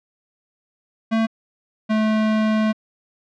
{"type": "tone pair in turn", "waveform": "square", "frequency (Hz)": [223.7, 217], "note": ["A3", "A3"], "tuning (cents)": [29, -24], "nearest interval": "minor second", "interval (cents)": 53, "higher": "first", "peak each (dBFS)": -17, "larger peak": "neither", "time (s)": [[1.11, 1.27], [1.89, 2.73]], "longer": "second", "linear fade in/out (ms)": 20, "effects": ["low-pass 3000 Hz 12 dB/octave"]}